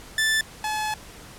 sawtooth tone pair in turn, 1760 / 856.9 Hz, A6 / A5, 0 / -46 cents, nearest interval octave, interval 1246 cents, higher first, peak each -16 / -21 dBFS, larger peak first, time 0.18-0.41 / 0.64-0.94 s, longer second, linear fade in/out 2 ms, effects pink hiss -44 dBFS RMS until 1.38 s + low-pass 12000 Hz 12 dB/octave

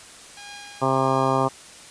10% pulse tone with tremolo, 815 Hz, G#5, 33 cents flat, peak -29 dBFS, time 0.37-1.45 s, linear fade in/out 2 ms, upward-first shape triangle, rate 1.5 Hz, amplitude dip 65%
harmonic tone, 133 Hz, C3, 29 cents sharp, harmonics 1 / 2 / 3 / 4 / 5 / 6 / 7 / 8 / 9, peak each -27 / -27 / -27 / -27 / -27 / -27 / -27 / -27 / -27 dBFS, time 0.81-1.49 s, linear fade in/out 20 ms
effects white hiss -44 dBFS RMS until 1.9 s + resampled to 22050 Hz

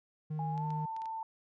triangle tone, 154 Hz, D#3, 17 cents flat, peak -32 dBFS, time 0.3-0.86 s, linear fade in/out 10 ms
sine tone with pitch glide, 823 to 892.3 Hz, G#5 to A5, -16 to +24 cents, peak -36 dBFS, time 0.39-1.23 s, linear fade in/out 2 ms, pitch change +140 cents, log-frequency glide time 0.52-0.65 s
clicks, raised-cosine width 0.2 ms, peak -36 dBFS, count 5, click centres 0.578 / 0.705 / 0.965 / 1.019 / 1.057 s
effects none

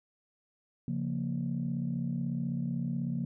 sine chord, Bb minor, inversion first, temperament equal, 138.59 / 174.61 / 233.1 Hz, Db3 / F3 / Bb3, 0 / 0 / 0 cents, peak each -34 dBFS, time 0.88-3.25 s, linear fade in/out 2 ms, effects tanh soft clip ceiling -23 dBFS

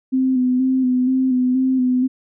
sine tone with vibrato, 256.5 Hz, C4, 34 cents flat, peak -14 dBFS, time 0.12-2.08 s, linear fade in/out 20 ms, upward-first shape square, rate 2.1 Hz, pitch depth 29 cents each way, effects none

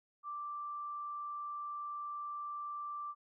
sine tone, 1174.7 Hz, D6, in tune, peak -39 dBFS, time 0.23-3.15 s, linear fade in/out 50 ms, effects none

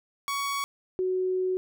sawtooth / sine tone pair in turn, 1121 / 370.8 Hz, C#6 / F#4, +19 / +4 cents, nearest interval octave + perfect fifth, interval 1915 cents, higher first, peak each -24 dBFS, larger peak neither, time 0.28-0.64 / 0.99-1.57 s, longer second, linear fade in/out 0 ms, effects none

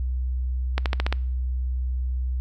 accelerating click train, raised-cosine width 0.3 ms, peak -8 dBFS, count 6, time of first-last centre 0.78-1.126 s, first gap 78 ms, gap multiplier 0.94, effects noise-tail reverb RT60 0.7 s tail -25 dB re dry + added 63 Hz sine -23 dBFS peak until 2.4 s

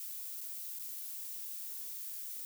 violet noise with dropouts, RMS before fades -43 dBFS, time 0-2.45 s, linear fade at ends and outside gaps 1 ms, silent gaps 0.408-0.412 / 0.788-0.795 s, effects none

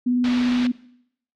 sine tone with vibrato, 246.9 Hz, B3, in tune, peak -17 dBFS, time 0.06-0.72 s, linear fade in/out 10 ms, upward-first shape square, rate 20 Hz, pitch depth 16 cents each way
white low-pass noise, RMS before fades -33 dBFS, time 0.24-0.67 s, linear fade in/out 2 ms, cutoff 3900 Hz, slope 24 dB/octave
effects noise-tail reverb RT60 0.7 s tail -19 dB re dry

